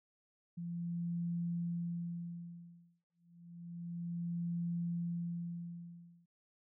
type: tone with tremolo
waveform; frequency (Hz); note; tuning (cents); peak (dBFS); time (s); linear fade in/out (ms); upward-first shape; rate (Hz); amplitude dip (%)
sine; 171.4; F3; -32; -34; 0.57-6.26; 10; sine; 0.3; 100
effects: none